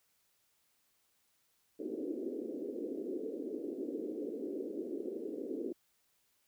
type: band-pass noise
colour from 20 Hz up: pink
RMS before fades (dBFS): -40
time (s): 1.79-5.73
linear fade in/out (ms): 10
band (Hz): 260 to 470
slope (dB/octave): 48
effects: white hiss -75 dBFS RMS until 6.47 s